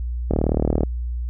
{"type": "click train", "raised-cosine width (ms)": 2, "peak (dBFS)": -6, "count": 21, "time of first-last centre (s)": [0.31, 0.834], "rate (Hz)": 38.2, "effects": ["added 60 Hz sine -23 dBFS peak until 1.29 s"]}